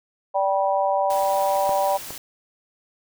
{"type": "harmonic tone", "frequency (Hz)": 194.6, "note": "G3", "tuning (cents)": -12, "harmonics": [3, 4, 5], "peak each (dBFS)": [-22, -22, -25], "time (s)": [0.34, 1.98], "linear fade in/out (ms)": 20}
{"type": "noise", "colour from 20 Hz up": "white", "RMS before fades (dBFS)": -36, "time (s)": [1.1, 2.18], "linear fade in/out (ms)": 2}
{"type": "clicks", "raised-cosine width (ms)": 1, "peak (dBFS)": [-17, -21], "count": 2, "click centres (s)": [1.693, 2.106]}
{"effects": []}